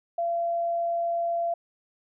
sine tone, 682 Hz, F5, 41 cents flat, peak -24 dBFS, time 0.18-1.54 s, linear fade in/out 5 ms, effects none

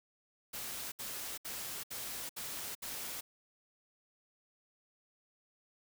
white noise bursts, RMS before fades -42 dBFS, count 6, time 0.53-3.21 s, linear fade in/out 10 ms, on 390 ms, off 68 ms, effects none

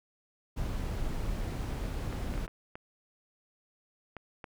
brown noise, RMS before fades -34 dBFS, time 0.56-2.47 s, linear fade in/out 20 ms
clicks, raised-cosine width 0.5 ms, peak -27 dBFS, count 7, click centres 2.127 / 2.339 / 2.378 / 2.479 / 2.755 / 4.167 / 4.442 s
effects none

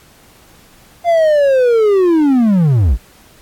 triangle linear sweep, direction down, 698.5 to 46.08 Hz, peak -6 dBFS, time 1.04-2.98 s, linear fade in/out 50 ms, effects pink hiss -46 dBFS RMS until 3.41 s + AAC 64 kbps

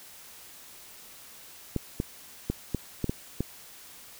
clicks, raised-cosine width 3 ms, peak -14 dBFS, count 7, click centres 1.763 / 2.001 / 2.5 / 2.747 / 3.043 / 3.095 / 3.406 s, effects white hiss -49 dBFS RMS until 4.19 s

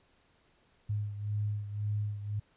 sine beating tone pair, 103.83 / 105.73 Hz, G#2 / G#2, 0 / +31 cents, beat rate 1.9 Hz, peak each -32 / -38 dBFS, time 0.89-2.4 s, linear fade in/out 10 ms, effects pink hiss -68 dBFS RMS until 2.56 s + resampled to 8000 Hz

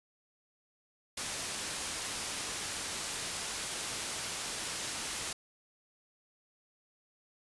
white low-pass noise, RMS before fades -38 dBFS, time 1.17-5.33 s, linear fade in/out 5 ms, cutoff 10000 Hz, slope 12 dB/octave, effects resampled to 24000 Hz

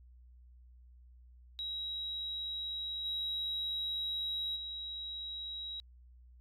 sine tone with level steps, 3848 Hz, B7, 46 cents flat, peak -36 / -33 / -39 dBFS, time 1.59-5.8 s, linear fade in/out 0 ms, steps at 3.04 / 4.55 s, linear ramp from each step 20 ms, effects tanh soft clip ceiling -29 dBFS + added 61 Hz sine -55 dBFS peak until 6.4 s

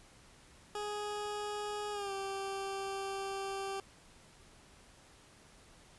20% pulse tone with pitch glide, 416.2 to 390.6 Hz, G#4 to G4, +4 to -6 cents, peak -32 dBFS, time 0.75-3.8 s, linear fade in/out 2 ms, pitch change -110 cents, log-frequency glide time 1.92-2.12 s, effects pink hiss -60 dBFS RMS until 5.98 s + resampled to 24000 Hz

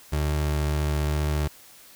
30% pulse tone, 74.8 Hz, D2, 32 cents sharp, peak -20 dBFS, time 0.12-1.48 s, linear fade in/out 10 ms, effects white hiss -50 dBFS RMS until 1.95 s

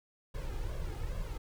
brown noise with flanger, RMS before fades -37 dBFS, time 0.34-1.38 s, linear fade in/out 10 ms, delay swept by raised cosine 1.8 to 2.43 ms, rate 2.4 Hz, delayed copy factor +0.75, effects none

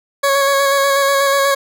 20% pulse tone with vibrato, 554.4 Hz, C#5, in tune, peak -7 dBFS, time 0.23-1.55 s, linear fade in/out 10 ms, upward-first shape square, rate 8.2 Hz, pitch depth 16 cents each way, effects none

